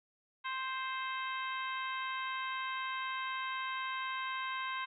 harmonic tone with a mistuned harmonic, 524 Hz, C5, 2 cents sharp, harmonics 2 / 3 / 4 / 5 / 6 / 7, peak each -38 / -42 / -44 / -46 / -48 / -49 dBFS, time 0.44-4.86 s, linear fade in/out 20 ms, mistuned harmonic 7, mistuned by +54 cents, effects none

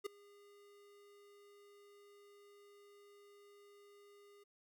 square tone with ADSR envelope, 407 Hz, G#4, 35 cents flat, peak -37 dBFS, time 0.04-4.44 s, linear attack 22 ms, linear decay 6 ms, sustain -24 dB, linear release 12 ms, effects none

